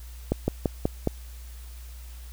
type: slowing click train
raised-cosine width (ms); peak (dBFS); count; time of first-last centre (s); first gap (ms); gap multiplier
2; -9; 5; 0.32-1.074; 160; 1.11
effects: added 60 Hz sine -39 dBFS peak until 2.32 s + white hiss -52 dBFS RMS until 2.32 s